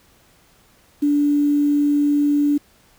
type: tone with quantisation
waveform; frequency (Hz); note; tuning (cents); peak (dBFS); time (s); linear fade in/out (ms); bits
sine; 290.5; D4; -19; -14; 1.02-2.58; 10; 7
effects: pink hiss -55 dBFS RMS until 2.98 s